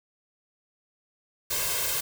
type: noise with comb filter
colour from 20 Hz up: white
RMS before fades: -28 dBFS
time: 1.5-2.01 s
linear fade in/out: 10 ms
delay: 1.9 ms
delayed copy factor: +0.85
effects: none